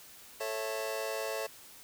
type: chord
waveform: sawtooth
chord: A major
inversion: none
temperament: just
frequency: 440 / 550 / 660 Hz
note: A4 / C#5 / E5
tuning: 0 / -14 / +2 cents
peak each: -34 dBFS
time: 0.4-1.47 s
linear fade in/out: 10 ms
effects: white hiss -53 dBFS RMS until 1.83 s